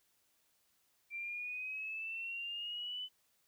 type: exponential sweep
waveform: sine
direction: up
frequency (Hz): 2349 to 3021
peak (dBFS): -39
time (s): 1.1-3.09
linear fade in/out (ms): 50
effects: white hiss -75 dBFS RMS until 3.47 s